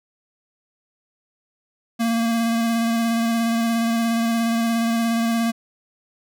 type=tone with vibrato; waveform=square; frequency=230 Hz; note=A#3; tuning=23 cents flat; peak=-19 dBFS; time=1.99-5.52 s; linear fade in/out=20 ms; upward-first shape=square; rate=17 Hz; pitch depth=15 cents each way; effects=none